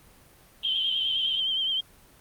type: band-pass noise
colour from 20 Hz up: white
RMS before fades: -36 dBFS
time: 0.63-1.4 s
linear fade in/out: 2 ms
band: 2900 to 3400 Hz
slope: 96 dB/octave
type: tone with vibrato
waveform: sine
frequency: 3136 Hz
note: G7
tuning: in tune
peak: -24 dBFS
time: 0.64-1.81 s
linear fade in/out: 10 ms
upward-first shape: triangle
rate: 9.7 Hz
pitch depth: 60 cents each way
effects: pink hiss -55 dBFS RMS until 2.2 s + Opus 32 kbps